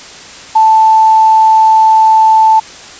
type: tone with quantisation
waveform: sine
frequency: 880 Hz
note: A5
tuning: in tune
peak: -3 dBFS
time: 0.55-2.6 s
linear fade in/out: 10 ms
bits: 5
effects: white hiss -31 dBFS RMS until 2.99 s + resampled to 16000 Hz